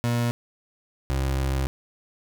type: tone pair in turn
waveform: 30% pulse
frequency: 119.1 / 66.84 Hz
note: A#2 / C2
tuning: +38 / +38 cents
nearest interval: minor seventh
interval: 1000 cents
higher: first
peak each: -19 / -20 dBFS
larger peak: first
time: 0.04-0.31 / 1.1-1.67 s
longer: second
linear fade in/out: 0 ms
effects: none